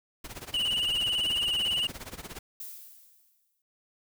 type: noise with tremolo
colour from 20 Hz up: pink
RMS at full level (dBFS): -39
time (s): 0.24-2.39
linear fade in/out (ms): 5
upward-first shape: sine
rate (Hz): 17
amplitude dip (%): 85
type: tone with vibrato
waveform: triangle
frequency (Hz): 2908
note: F#7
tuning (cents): -31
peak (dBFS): -24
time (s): 0.54-1.87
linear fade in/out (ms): 2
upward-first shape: square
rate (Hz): 18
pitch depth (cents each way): 41
type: noise with exponential decay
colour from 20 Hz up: violet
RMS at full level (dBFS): -39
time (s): 2.6-3.62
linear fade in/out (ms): 2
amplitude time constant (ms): 220
effects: none